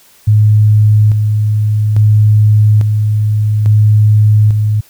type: tone with tremolo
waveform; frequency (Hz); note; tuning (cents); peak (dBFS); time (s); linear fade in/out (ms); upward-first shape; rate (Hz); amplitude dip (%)
sine; 106.3; G#2; +41; -4; 0.27-4.81; 10; square; 0.59; 40
effects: white hiss -45 dBFS RMS until 4.89 s